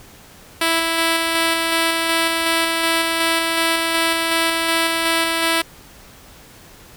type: tone with tremolo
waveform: 5% pulse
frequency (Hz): 329.6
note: E4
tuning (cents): 0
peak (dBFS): -4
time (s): 0.61-5.62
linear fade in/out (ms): 5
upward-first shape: square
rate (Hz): 2.7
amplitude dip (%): 25
effects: pink hiss -44 dBFS RMS until 6.96 s